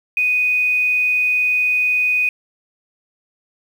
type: tone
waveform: sine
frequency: 2489 Hz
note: D#7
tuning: in tune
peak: -14 dBFS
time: 0.17-2.29 s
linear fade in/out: 2 ms
effects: 7-bit